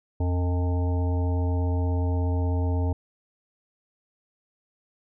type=harmonic tone with a mistuned harmonic; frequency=89.6 Hz; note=F2; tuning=45 cents sharp; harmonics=1 / 3 / 5 / 7 / 9 / 10; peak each=-22 / -32 / -36 / -39 / -41 / -42 dBFS; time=0.2-2.93 s; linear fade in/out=5 ms; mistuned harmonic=1; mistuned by=-110 cents; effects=none